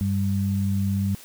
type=tone pair together; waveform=sine; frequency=98 / 196 Hz; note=G2 / G3; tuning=0 / 0 cents; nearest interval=octave; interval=1200 cents; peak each=-23 / -24 dBFS; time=0.01-1.15 s; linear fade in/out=0 ms; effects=white hiss -46 dBFS RMS until 1.24 s